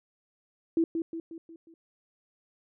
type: tone with echo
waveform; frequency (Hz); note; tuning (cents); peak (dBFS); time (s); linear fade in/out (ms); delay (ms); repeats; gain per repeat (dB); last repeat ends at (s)
sine; 329.6; E4; 0; -21; 0.77-0.84; 2; 180; 5; -6; 1.74
effects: none